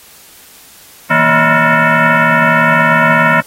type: tone with frequency modulation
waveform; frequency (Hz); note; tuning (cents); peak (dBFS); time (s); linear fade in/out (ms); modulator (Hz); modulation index
sine; 235.8; A#3; +20; -7; 1.1-3.41; 10; 399; 4.7
effects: white hiss -40 dBFS RMS until 3.46 s + AAC 48 kbps